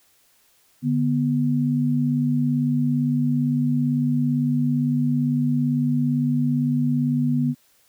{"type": "tone pair together", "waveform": "sine", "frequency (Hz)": [146.83, 244.6], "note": ["D3", "B3"], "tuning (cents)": [0, -16], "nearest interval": "major sixth", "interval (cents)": 884, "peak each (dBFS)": [-22, -20], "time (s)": [0.82, 7.55], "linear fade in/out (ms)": 50, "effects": ["white hiss -60 dBFS RMS until 7.88 s"]}